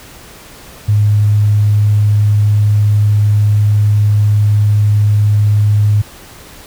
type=tone; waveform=sine; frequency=104.4 Hz; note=G#2; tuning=10 cents sharp; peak=-7 dBFS; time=0.88-6.02 s; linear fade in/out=10 ms; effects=pink hiss -36 dBFS RMS until 6.66 s